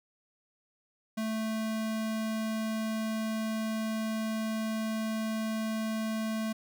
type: tone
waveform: square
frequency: 220 Hz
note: A3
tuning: in tune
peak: -31 dBFS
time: 1.17-6.53 s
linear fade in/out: 10 ms
effects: none